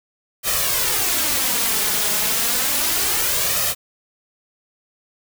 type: noise with flanger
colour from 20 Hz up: white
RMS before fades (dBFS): -20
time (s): 0.43-3.75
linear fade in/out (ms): 50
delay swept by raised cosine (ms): 1.6 to 4.8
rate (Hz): 0.31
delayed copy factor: +0.6
effects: none